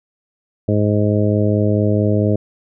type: harmonic tone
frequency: 104.5 Hz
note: G#2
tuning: 11 cents sharp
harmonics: 1 / 2 / 3 / 4 / 5 / 6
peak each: -16 / -19 / -21 / -22 / -23 / -24 dBFS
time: 0.68-2.36 s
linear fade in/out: 5 ms
effects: none